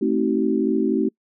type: chord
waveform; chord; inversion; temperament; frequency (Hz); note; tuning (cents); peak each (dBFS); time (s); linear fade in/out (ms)
sine; A diminished seventh; none; just; 220 / 264 / 316.8 / 380.2; A3 / C4 / Eb4 / Gb4; 0 / +16 / +31 / +47; -23; 0.01-1.09; 10
effects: noise-tail reverb RT60 0.1 s tail -25 dB re dry